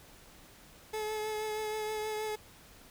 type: tone with vibrato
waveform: 30% pulse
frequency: 429.9 Hz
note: A4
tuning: 40 cents flat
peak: -31 dBFS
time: 0.93-2.36 s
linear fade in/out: 10 ms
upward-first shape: triangle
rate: 6.3 Hz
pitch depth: 22 cents each way
effects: pink hiss -56 dBFS RMS until 2.9 s